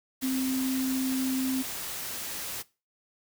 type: tone in noise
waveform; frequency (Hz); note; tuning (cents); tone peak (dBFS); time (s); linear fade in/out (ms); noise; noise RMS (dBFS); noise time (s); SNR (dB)
sine; 261.6; C4; 0; -26; 0.22-1.63; 20; white; -36; 0.21-2.63; +7
effects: noise-tail reverb RT60 0.3 s tail -20 dB re dry